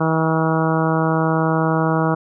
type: harmonic tone with a mistuned harmonic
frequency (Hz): 160.7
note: E3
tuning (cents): -44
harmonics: 1 / 2 / 3 / 4 / 5 / 6 / 7 / 8 / 9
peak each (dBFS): -19 / -22 / -24 / -25 / -26 / -27 / -27 / -28 / -29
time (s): 0-2.15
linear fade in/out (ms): 10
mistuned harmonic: 9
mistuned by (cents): -24
effects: none

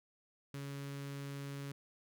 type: tone with notch filter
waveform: sawtooth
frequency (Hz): 140.1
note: C#3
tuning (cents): +19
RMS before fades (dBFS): -44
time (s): 0.54-1.72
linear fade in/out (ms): 2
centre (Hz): 750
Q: 1.5
effects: none

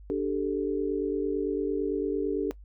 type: chord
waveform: sine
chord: D suspended fourth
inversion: none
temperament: just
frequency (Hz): 293.7 / 391.6 / 440.5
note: D4 / G4 / A4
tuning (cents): 0 / -2 / +2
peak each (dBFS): -30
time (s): 0.1-2.51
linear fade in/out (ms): 0
effects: noise-tail reverb RT60 0.1 s tail -19 dB re dry + added 50 Hz sine -45 dBFS peak until 2.64 s

